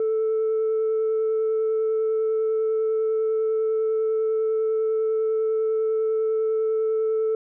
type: tone with vibrato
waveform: sine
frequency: 440 Hz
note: A4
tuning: in tune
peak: -18 dBFS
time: 0-7.35 s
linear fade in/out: 2 ms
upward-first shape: sine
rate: 10 Hz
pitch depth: 8 cents each way
effects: tanh soft clip ceiling -18 dBFS